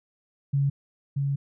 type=tone pair in turn; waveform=sine; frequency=139.6 / 139.6 Hz; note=C#3 / C#3; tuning=+13 / +13 cents; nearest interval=unison; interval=0 cents; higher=neither; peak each=-20 / -23 dBFS; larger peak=first; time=0.53-0.7 / 1.16-1.36 s; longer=second; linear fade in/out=10 ms; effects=none